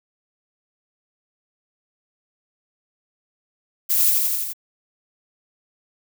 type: noise with echo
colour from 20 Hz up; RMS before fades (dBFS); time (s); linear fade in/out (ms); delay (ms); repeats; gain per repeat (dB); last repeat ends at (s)
violet; -19; 3.89-4.11; 20; 85; 5; -2; 4.535
effects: none